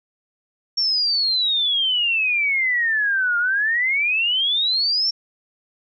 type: exponential two-way sweep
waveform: sine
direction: down then up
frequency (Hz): 5530 to 1400 to 5530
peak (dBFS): -17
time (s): 0.77-5.11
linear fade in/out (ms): 10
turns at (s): 3.38
effects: none